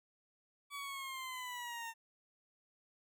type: linear sweep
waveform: 20% pulse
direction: down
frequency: 1145 to 906 Hz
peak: -37 dBFS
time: 0.7-1.94 s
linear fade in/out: 50 ms
effects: none